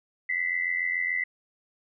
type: tone pair together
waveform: sine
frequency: 1968 / 2055 Hz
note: B6 / C7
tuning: -7 / -32 cents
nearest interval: minor second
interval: 75 cents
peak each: -28 dBFS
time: 0.29-1.24 s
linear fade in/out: 5 ms
effects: none